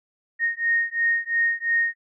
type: beating tone pair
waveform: sine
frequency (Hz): 1854 / 1856.9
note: A#6 / A#6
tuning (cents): -10 / -7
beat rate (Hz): 2.9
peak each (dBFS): -23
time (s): 0.39-1.95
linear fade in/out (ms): 50
effects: none